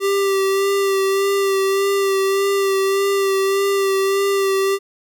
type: tone with vibrato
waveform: square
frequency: 392 Hz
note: G4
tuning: in tune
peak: -16 dBFS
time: 0-4.79 s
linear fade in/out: 50 ms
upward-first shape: sine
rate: 1.7 Hz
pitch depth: 22 cents each way
effects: none